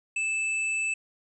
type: tone with hard clipping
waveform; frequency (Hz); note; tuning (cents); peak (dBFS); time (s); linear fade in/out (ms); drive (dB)
sine; 2630; E7; -5; -27; 0.16-0.94; 5; 13
effects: resampled to 24000 Hz